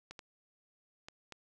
clicks, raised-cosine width 0.2 ms, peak -29 dBFS, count 4, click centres 0.11 / 0.192 / 1.085 / 1.323 s, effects none

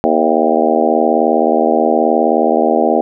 harmonic tone with a mistuned harmonic, 79 Hz, D#2, 27 cents sharp, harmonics 3 / 4 / 5 / 6 / 7 / 8 / 9 / 10, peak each -18 / -18 / -18 / -18 / -18 / -18 / -18 / -18 dBFS, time 0.04-3.01 s, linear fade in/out 0 ms, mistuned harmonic 9, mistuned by -38 cents, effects none

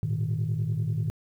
sine chord, Ab suspended second, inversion none, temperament equal with one note detuned, 106.25 / 116.54 / 155.56 Hz, Ab2 / Bb2 / Eb3, +40 / 0 / 0 cents, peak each -28 dBFS, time 0.03-1.1 s, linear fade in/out 0 ms, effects tanh soft clip ceiling -20 dBFS + 10-bit

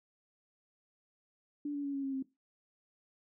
sine tone with pitch steps, 291 / 285.8 / 280.8 / 275.8 / 270.9 / 266.1 Hz, D4 / D4 / C#4 / C#4 / C#4 / C4, -16 / -47 / +22 / -9 / -40 / +29 cents, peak -33 dBFS, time 1.65-2.226 s, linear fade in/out 5 ms, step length 96 ms, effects noise-tail reverb RT60 0.2 s tail -17 dB re dry

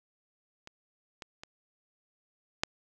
clicks, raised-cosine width 0.2 ms, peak -28 / -24 / -26 / -9 dBFS, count 4, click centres 0.674 / 1.222 / 1.435 / 2.635 s, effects none

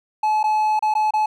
triangle tone with dropouts, 858 Hz, A5, 44 cents flat, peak -14 dBFS, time 0.23-1.26 s, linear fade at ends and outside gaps 5 ms, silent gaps 0.431-0.439 / 0.793-0.824 / 0.94-0.951 / 1.108-1.136 s, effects none

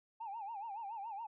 sine tone with vibrato, 854 Hz, G#5, 48 cents sharp, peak -40 dBFS, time 0.2-1.27 s, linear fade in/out 10 ms, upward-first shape sine, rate 7.1 Hz, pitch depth 160 cents each way, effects tanh soft clip ceiling -37 dBFS

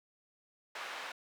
white band-pass noise, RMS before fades -43 dBFS, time 0.75-1.12 s, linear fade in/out 5 ms, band 620 to 2200 Hz, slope 12 dB/octave, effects none

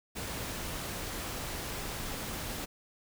pink noise, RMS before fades -38 dBFS, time 0.15-2.66 s, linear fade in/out 20 ms, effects none

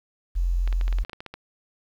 sine tone, 43.65 Hz, F1, in tune, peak -20 dBFS, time 0.35-1.04 s, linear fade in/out 20 ms
clicks, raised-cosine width 0.3 ms, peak -21 dBFS, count 12, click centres 0.676 / 0.727 / 0.812 / 0.88 / 0.927 / 0.986 / 1.049 / 1.096 / 1.132 / 1.205 / 1.263 / 1.34 s
effects 9-bit

